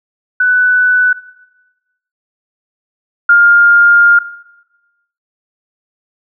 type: tone pair in turn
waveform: sine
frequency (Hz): 1492 / 1408.3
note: F#6 / F6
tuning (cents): +14 / +14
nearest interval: minor second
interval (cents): 100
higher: first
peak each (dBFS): -7 / -3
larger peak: second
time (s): 0.4-1.13 / 3.29-4.19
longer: second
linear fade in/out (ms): 5
effects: noise-tail reverb RT60 1.0 s tail -17 dB re dry